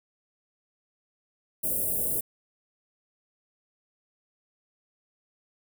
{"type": "band-stop noise", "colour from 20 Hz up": "white", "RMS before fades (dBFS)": -28, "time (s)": [1.63, 2.21], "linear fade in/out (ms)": 10, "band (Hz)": [640, 8900], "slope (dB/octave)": 48, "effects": []}